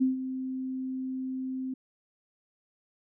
sine tone with ADSR envelope, 260.3 Hz, C4, 9 cents flat, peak -20 dBFS, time 0-1.74 s, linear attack 20 ms, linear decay 140 ms, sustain -11 dB, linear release 6 ms, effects none

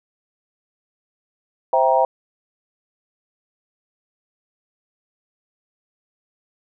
sine chord, C dominant seventh, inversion none, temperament equal with one note detuned, 523.3 / 659.3 / 784 / 941 Hz, C5 / E5 / G5 / Bb5, 0 / 0 / 0 / +16 cents, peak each -19 dBFS, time 1.73-2.05 s, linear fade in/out 2 ms, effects none

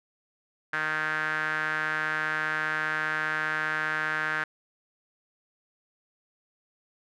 sawtooth tone with band-pass filter, 155 Hz, D#3, 6 cents flat, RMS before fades -29 dBFS, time 0.73-4.44 s, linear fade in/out 5 ms, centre 1600 Hz, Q 5.8, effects none

